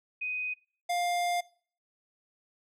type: tone pair in turn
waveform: sine / square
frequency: 2500 / 702.9 Hz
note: D#7 / F5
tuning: +8 / +11 cents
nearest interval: octave + minor seventh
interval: 2197 cents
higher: first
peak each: -31 / -28 dBFS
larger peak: second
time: 0.21-0.54 / 0.89-1.41 s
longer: second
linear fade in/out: 10 ms
effects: noise-tail reverb RT60 0.5 s tail -23 dB re dry + low-pass 12000 Hz 12 dB/octave